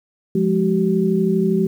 sine tone cluster, 176.6 / 209.1 / 381.3 Hz, F3 / G#3 / G4, +20 / +12 / -48 cents, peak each -19 dBFS, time 0.35-1.67 s, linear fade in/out 5 ms, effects 8-bit

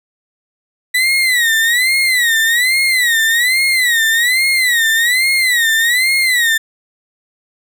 35% pulse tone with vibrato, 1959 Hz, B6, 15 cents flat, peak -9 dBFS, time 0.94-6.58 s, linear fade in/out 10 ms, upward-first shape sine, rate 1.2 Hz, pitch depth 160 cents each way, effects none

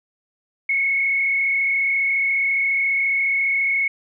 sine tone with frequency modulation, 2196 Hz, C#7, 17 cents flat, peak -17 dBFS, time 0.69-3.88 s, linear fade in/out 5 ms, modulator 34.5 Hz, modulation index 1, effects none

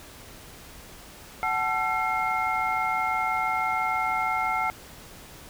sine tone cluster, 746 / 872 / 1350 / 2139 Hz, F#5 / A5 / E6 / C7, +14 / -16 / +41 / +38 cents, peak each -29 dBFS, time 1.43-4.7 s, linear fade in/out 0 ms, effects pink hiss -46 dBFS RMS until 5.49 s

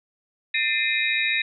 sine tone cluster, 1799 / 2086 / 2406 / 2520 / 3798 Hz, A6 / C7 / D7 / D#7 / A#7, +38 / -6 / +41 / +21 / +32 cents, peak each -27 dBFS, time 0.54-1.42 s, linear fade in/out 5 ms, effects none

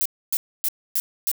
violet noise bursts, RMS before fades -22 dBFS, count 5, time 0.01-1.315 s, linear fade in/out 0 ms, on 45 ms, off 270 ms, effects none

